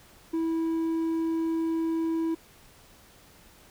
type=tone with hard clipping; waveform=sine; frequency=326.7 Hz; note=E4; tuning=15 cents flat; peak=-26 dBFS; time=0.33-2.35 s; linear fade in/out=10 ms; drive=3 dB; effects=pink hiss -55 dBFS RMS until 3.7 s